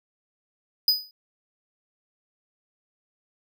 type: tone with exponential decay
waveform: square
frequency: 4976 Hz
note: D#8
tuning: 1 cent flat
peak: -14 dBFS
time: 0.88-1.11 s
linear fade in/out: 2 ms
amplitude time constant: 48 ms
effects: none